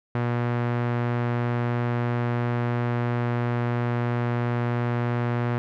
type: tone with low-pass filter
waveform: sawtooth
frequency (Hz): 120.2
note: B2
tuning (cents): -46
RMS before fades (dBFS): -25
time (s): 0.15-5.58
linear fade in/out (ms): 0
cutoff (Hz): 1800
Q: 1.1
effects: none